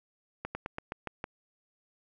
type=slowing click train; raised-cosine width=0.5 ms; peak=-20 dBFS; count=7; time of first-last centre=0.45-1.241 s; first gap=100 ms; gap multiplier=1.11; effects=none